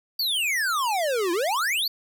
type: exponential two-way sweep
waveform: square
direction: down then up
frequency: 4685 to 329.6 to 4685 Hz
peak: -23 dBFS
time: 0.19-1.88 s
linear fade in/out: 5 ms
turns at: 1.32 s
effects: none